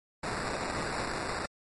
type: noise with sample-and-hold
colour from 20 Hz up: white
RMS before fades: -34 dBFS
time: 0.23-1.46 s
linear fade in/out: 5 ms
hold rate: 3150 Hz
effects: low-pass 11000 Hz 12 dB/octave + MP3 48 kbps